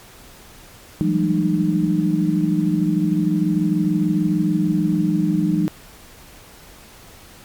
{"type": "tone cluster", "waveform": "sine", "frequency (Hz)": [166.8, 187.1, 200.4, 213.6, 305.5], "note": ["E3", "F#3", "G3", "G#3", "D#4"], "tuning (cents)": [21, 20, 38, 49, -32], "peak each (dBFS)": [-21, -21, -29, -25, -20], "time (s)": [1.01, 5.68], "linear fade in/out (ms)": 0, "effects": ["pink hiss -44 dBFS RMS until 7.44 s", "MP3 96 kbps"]}